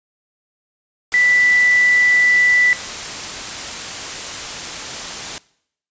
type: tone in noise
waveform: sine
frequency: 1975.5 Hz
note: B6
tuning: in tune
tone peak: -11 dBFS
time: 1.14-2.73 s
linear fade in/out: 0 ms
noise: white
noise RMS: -27 dBFS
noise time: 1.12-5.38 s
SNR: +13 dB
effects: noise-tail reverb RT60 0.7 s tail -22 dB re dry + resampled to 16000 Hz